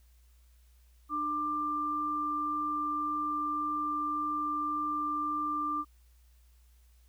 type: tone pair together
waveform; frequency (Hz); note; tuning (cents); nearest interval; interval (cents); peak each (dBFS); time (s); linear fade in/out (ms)
sine; 299.7 / 1186.7; D4 / D6; +35 / +18; 2 octaves; 2383; -38 / -30; 1.09-5.85; 50
effects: added 60 Hz sine -58 dBFS peak until 7.08 s + white hiss -71 dBFS RMS until 7.08 s